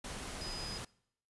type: tone in noise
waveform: sine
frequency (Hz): 4987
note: D#8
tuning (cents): +3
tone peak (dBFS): -42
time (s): 0.41-0.78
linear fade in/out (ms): 5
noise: pink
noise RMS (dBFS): -43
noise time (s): 0.04-0.85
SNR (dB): -2
effects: noise-tail reverb RT60 0.7 s tail -23 dB re dry + resampled to 24000 Hz

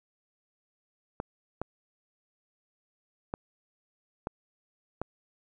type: clicks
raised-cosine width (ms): 1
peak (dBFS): -18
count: 5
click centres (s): 1.201 / 1.616 / 3.339 / 4.271 / 5.016
effects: none

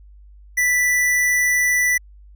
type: tone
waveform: square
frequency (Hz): 1975.5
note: B6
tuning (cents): 0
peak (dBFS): -16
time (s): 0.57-1.98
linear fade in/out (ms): 10
effects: added 50 Hz sine -42 dBFS peak until 2.35 s

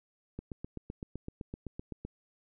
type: click train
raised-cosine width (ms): 3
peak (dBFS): -26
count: 14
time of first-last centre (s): 0.39-2.05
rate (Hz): 7.83
effects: none

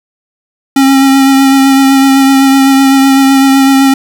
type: tone with vibrato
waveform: square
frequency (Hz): 270.6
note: C#4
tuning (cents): -42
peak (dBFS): -4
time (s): 0.76-3.94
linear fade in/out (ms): 5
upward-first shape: triangle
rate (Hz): 7.9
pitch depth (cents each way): 23
effects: 7-bit

